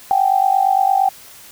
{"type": "tone with amplitude modulation", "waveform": "sine", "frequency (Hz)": 775, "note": "G5", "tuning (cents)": -20, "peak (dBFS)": -8, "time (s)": [0.11, 1.09], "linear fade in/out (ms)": 0, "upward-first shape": "sine", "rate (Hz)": 48.7, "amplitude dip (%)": 85, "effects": ["white hiss -41 dBFS RMS until 1.51 s"]}